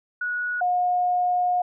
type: tone pair in turn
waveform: sine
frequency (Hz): 1462 / 718.9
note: F#6 / F5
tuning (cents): -21 / +50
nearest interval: octave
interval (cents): 1229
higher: first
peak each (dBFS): -24 / -19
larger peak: second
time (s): 0.21-0.61 / 0.61-1.62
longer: second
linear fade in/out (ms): 5
effects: none